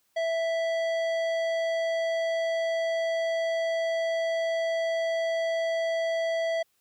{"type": "tone with tanh clipping", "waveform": "sine", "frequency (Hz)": 659.3, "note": "E5", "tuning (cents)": 0, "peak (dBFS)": -27, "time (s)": [0.16, 6.63], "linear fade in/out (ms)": 10, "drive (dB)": 14, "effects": ["white hiss -71 dBFS RMS until 6.8 s"]}